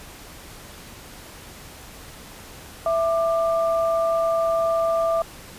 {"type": "tone pair together", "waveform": "sine", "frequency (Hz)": [662, 1188.8], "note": ["E5", "D6"], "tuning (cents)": [7, 21], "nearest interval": "minor seventh", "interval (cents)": 1014, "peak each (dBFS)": [-19, -26], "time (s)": [2.86, 5.22], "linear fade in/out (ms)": 2, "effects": ["pink hiss -42 dBFS RMS until 5.58 s", "resampled to 32000 Hz"]}